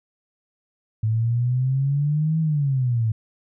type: exponential two-way sweep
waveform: sine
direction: up then down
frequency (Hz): 108.3 to 161.8 to 108.3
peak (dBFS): -18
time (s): 1.03-3.12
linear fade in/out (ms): 5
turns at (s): 2.4
effects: none